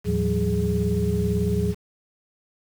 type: tone cluster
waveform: sine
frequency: 78.7 / 110.7 / 172.4 / 190.5 / 415.8 Hz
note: D#2 / A2 / F3 / G3 / G#4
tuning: +20 / +11 / -22 / -49 / +2 cents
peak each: -26 dBFS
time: 0.04-1.75 s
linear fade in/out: 50 ms
effects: tanh soft clip ceiling -10 dBFS + 7-bit